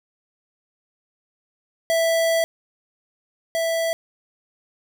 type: tone pair in turn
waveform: square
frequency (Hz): 659.3 / 659.3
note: E5 / E5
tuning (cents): 0 / 0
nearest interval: unison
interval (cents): 0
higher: neither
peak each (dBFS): -18 / -21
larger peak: first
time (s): 1.9-2.44 / 3.55-3.93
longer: first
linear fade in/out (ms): 0
effects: none